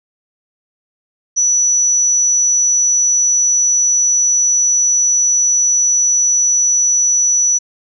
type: tone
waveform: sine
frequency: 5920 Hz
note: F#8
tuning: in tune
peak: -10 dBFS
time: 1.36-7.59 s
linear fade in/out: 20 ms
effects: none